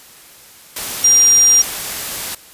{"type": "tone in noise", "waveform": "sine", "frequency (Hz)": 5700, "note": "F8", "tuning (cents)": 34, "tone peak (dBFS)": -7, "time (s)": [1.04, 1.62], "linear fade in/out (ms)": 5, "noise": "white", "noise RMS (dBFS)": -24, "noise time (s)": [0.76, 2.35], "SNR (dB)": 14, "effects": ["white hiss -42 dBFS RMS until 2.53 s", "resampled to 32000 Hz"]}